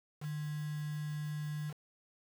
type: tone with quantisation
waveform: sine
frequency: 150.5 Hz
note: D3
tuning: 43 cents sharp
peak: -36 dBFS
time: 0.2-1.74 s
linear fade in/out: 50 ms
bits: 8
effects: none